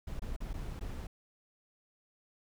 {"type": "noise with dropouts", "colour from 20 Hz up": "brown", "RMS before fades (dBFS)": -39, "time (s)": [0.07, 1.07], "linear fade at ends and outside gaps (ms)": 5, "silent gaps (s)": [[0.195, 0.219], [0.364, 0.404], [0.532, 0.538], [0.795, 0.809]], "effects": []}